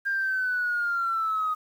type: linear sweep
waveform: sine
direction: down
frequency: 1606 to 1244.5 Hz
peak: -23 dBFS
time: 0.05-1.55 s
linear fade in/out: 20 ms
effects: tanh soft clip ceiling -19 dBFS + 9-bit